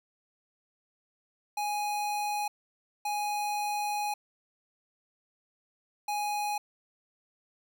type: tone bursts at uneven times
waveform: square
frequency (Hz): 830.6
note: G#5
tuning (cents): 0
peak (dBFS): -30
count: 3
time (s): 1.57-2.48 / 3.05-4.14 / 6.08-6.58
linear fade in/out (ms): 5
effects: none